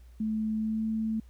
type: tone with pitch glide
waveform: sine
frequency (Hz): 217.7 to 220.6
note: A3 to A3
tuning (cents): -18 to +5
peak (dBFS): -27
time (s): 0.2-1.2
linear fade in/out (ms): 5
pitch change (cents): +23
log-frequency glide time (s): 0.57-0.85
effects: added 60 Hz sine -49 dBFS peak until 1.29 s + pink hiss -67 dBFS RMS until 1.29 s